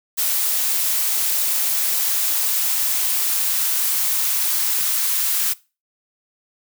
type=noise with high-pass filter sweep; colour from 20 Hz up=blue; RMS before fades=-20 dBFS; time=0.17-5.54 s; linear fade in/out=20 ms; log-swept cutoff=420 to 1100 Hz; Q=1.2; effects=noise-tail reverb RT60 0.3 s tail -21 dB re dry